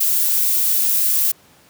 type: noise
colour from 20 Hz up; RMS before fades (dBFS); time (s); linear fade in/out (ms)
violet; -17; 0-1.32; 10
effects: pink hiss -51 dBFS RMS until 1.69 s + high-pass 100 Hz 12 dB/octave